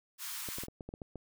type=high-pass noise; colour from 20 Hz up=white; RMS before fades=-41 dBFS; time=0.18-0.67 s; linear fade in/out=50 ms; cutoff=890 Hz; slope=96 dB/octave
type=clicks; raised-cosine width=2 ms; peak=-29 dBFS; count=9; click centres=0.487 / 0.585 / 0.636 / 0.684 / 0.808 / 0.89 / 0.939 / 1.018 / 1.157 s
effects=none